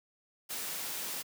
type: noise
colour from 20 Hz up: white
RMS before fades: -38 dBFS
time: 0.49-1.23 s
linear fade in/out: 20 ms
effects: high-pass 150 Hz 12 dB/octave